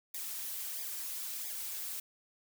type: noise with flanger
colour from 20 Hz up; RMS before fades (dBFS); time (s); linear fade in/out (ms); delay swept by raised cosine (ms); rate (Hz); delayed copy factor
blue; -40; 0.14-2; 5; 0.69 to 5.99; 1.5; -1
effects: none